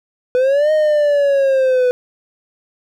triangle linear two-way sweep, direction up then down, 493.9 to 622.3 to 493.9 Hz, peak -9 dBFS, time 0.35-1.91 s, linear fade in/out 0 ms, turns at 0.72 s, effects none

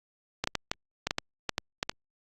clicks, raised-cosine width 0.2 ms, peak -10 dBFS, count 11, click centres 0.44 / 0.474 / 0.553 / 0.715 / 1.07 / 1.109 / 1.184 / 1.493 / 1.581 / 1.829 / 1.895 s, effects Opus 48 kbps

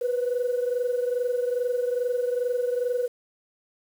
sine tone pair together, 487.6 / 510 Hz, B4 / C5, -22 / -44 cents, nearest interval minor second, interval 78 cents, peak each -23 / -28 dBFS, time 0.01-3.08 s, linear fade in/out 10 ms, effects tanh soft clip ceiling -18 dBFS + 8-bit

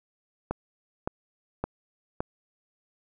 click train, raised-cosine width 1 ms, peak -14 dBFS, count 4, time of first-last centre 0.51-2.205 s, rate 1.77 Hz, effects none

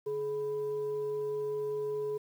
sine tone with frequency modulation, 424 Hz, G#4, 36 cents sharp, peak -31 dBFS, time 0.06-2.18 s, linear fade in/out 10 ms, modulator 567 Hz, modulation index 0.26, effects 10-bit

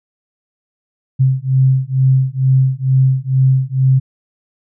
sine beating tone pair, 130.81 / 133.01 Hz, C3 / C3, 0 / +29 cents, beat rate 2.2 Hz, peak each -13 dBFS, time 1.19-4 s, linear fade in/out 20 ms, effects none

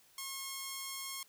5% pulse tone, 1081 Hz, C#6, 44 cents flat, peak -28 dBFS, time 0.18-1.23 s, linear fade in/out 2 ms, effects white hiss -65 dBFS RMS until 1.28 s

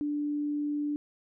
sine tone, 293.7 Hz, D4, in tune, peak -28 dBFS, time 0.01-0.96 s, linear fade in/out 0 ms, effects none

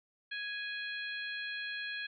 harmonic tone, 830.6 Hz, G#5, in tune, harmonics 2 / 3 / 4 / 5, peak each -39 / -43 / -45 / -47 dBFS, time 0.31-2.07 s, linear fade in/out 10 ms, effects none

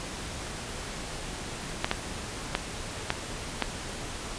clicks, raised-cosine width 0.3 ms, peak -8 dBFS, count 5, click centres 1.845 / 1.914 / 2.551 / 3.104 / 3.623 s, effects pink hiss -37 dBFS RMS until 4.38 s + resampled to 22050 Hz

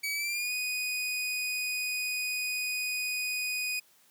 sawtooth tone with pitch glide, 2278 to 2484 Hz, C#7 to D#7, +47 to -3 cents, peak -27 dBFS, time 0.03-3.8 s, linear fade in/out 10 ms, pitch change +150 cents, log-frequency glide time 0.13-0.52 s, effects white hiss -63 dBFS RMS until 4.1 s + high-pass 100 Hz 12 dB/octave

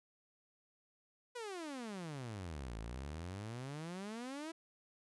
sawtooth exponential two-way sweep, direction down then up, 501 to 52.9 to 334.1 Hz, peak -39 dBFS, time 1.35-4.52 s, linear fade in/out 10 ms, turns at 2.78 s, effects resampled to 24000 Hz

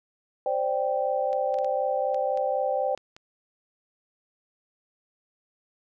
sine chord, C suspended second, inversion none, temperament equal, 523.3 / 587.3 / 784 Hz, C5 / D5 / G5, 0 / 0 / 0 cents, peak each -27 / -28 / -28 dBFS, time 0.46-2.95 s, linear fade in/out 2 ms
clicks, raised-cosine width 0.2 ms, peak -28 dBFS, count 8, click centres 1.33 / 1.542 / 1.587 / 1.646 / 2.145 / 2.374 / 2.976 / 3.165 s
effects none

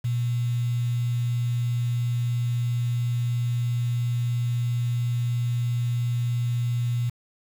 sine tone with quantisation, 120.5 Hz, B2, 42 cents flat, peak -22 dBFS, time 0.04-7.1 s, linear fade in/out 10 ms, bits 7, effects none

